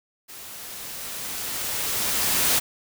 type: noise with level ramp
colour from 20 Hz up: white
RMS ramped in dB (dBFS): -41 to -20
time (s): 0.28-2.6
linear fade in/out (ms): 20
effects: none